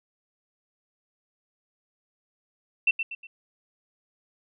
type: tone with echo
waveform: sine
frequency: 2689 Hz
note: E7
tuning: 34 cents sharp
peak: -17 dBFS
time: 2.87-2.91 s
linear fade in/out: 5 ms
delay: 120 ms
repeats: 3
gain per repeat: -8 dB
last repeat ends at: 3.27 s
effects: none